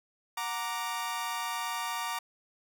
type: chord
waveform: sawtooth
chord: Gb augmented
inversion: none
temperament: equal with one note detuned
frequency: 735.3 / 932.3 / 1174.7 Hz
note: Gb5 / Bb5 / D6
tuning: -11 / 0 / 0 cents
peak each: -37 / -31 / -33 dBFS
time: 0.37-2.19 s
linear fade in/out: 5 ms
effects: none